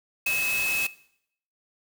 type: tone in noise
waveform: sine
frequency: 2584 Hz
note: E7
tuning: 35 cents flat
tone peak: -23 dBFS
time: 0.26-0.87 s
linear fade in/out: 5 ms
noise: white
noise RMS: -32 dBFS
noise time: 0.26-0.87 s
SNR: +6 dB
effects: noise-tail reverb RT60 0.7 s tail -19 dB re dry